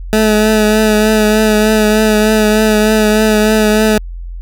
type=tone with vibrato; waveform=20% pulse; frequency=215 Hz; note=A3; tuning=40 cents flat; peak=-3 dBFS; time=0.13-3.98 s; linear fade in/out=0 ms; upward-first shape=triangle; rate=3.3 Hz; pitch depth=30 cents each way; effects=added 43 Hz sine -22 dBFS peak until 4.41 s